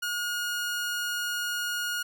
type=tone; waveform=sawtooth; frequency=1436 Hz; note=F6; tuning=48 cents sharp; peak=-25 dBFS; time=0.02-2.03 s; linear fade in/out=10 ms; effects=none